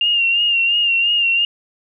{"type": "tone with vibrato", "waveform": "sine", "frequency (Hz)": 2794, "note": "F7", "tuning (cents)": 0, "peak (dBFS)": -13, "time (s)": [0.01, 1.45], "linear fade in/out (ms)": 2, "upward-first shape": "sine", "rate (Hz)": 2.9, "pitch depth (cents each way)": 44, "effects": []}